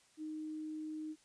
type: tone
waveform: sine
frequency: 310 Hz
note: D#4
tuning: 6 cents flat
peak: -40 dBFS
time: 0.17-1.16 s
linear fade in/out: 50 ms
effects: white hiss -68 dBFS RMS until 1.24 s + resampled to 22050 Hz